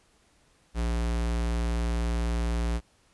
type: tone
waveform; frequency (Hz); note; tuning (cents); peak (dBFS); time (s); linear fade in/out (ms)
square; 58; A#1; -8; -26; 0.74-2.81; 50
effects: pink hiss -64 dBFS RMS until 3.13 s + resampled to 24000 Hz